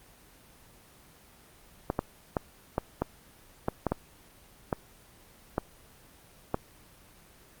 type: clicks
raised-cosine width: 1 ms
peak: -12 dBFS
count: 11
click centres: 1.901 / 1.991 / 2.368 / 2.781 / 3.02 / 3.684 / 3.867 / 3.92 / 4.728 / 5.581 / 6.544 s
effects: pink hiss -56 dBFS RMS until 7.6 s + Opus 24 kbps